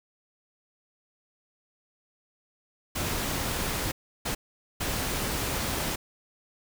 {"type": "noise bursts at uneven times", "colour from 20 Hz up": "pink", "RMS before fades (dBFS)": -30, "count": 3, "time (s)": [[2.95, 3.92], [4.25, 4.35], [4.8, 5.96]], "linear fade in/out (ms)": 10, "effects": []}